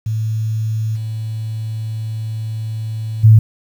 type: tone with level steps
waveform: sine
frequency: 110 Hz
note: A2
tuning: in tune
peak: -16 / -20 / -3 dBFS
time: 0.06-3.39 s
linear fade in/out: 5 ms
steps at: 0.95 / 3.23 s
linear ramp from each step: 20 ms
effects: 7-bit